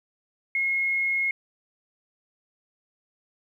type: tone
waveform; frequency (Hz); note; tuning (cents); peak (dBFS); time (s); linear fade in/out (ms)
sine; 2161; C#7; -45; -22; 0.55-1.31; 2
effects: 10-bit